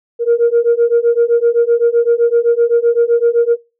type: beating tone pair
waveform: sine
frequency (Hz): 466.2 / 474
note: A#4 / A#4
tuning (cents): 0 / +29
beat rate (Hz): 7.8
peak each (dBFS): -11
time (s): 0.19-3.57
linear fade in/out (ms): 50
effects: noise-tail reverb RT60 0.3 s tail -24 dB re dry + tanh soft clip ceiling -4 dBFS